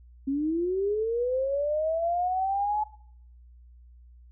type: linear sweep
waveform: sine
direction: up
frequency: 266.3 to 858 Hz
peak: -24 dBFS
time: 0.27-2.84 s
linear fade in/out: 10 ms
effects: noise-tail reverb RT60 0.6 s tail -18 dB re dry + added 60 Hz sine -49 dBFS peak until 4.31 s